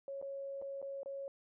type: tone with dropouts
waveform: sine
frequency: 551 Hz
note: C#5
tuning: 11 cents flat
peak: -40 dBFS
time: 0.08-1.28 s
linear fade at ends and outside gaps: 1 ms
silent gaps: 0.215-0.225 / 0.616-0.622 / 0.817-0.826 / 1.032-1.059 s
effects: none